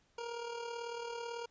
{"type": "tone with amplitude modulation", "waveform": "25% pulse", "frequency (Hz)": 470, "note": "A#4", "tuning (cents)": 14, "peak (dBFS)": -34, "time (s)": [0.18, 1.46], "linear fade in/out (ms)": 5, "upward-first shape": "sine", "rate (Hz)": 38.1, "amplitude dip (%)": 50, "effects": ["pink hiss -72 dBFS RMS until 1.5 s", "resampled to 16000 Hz"]}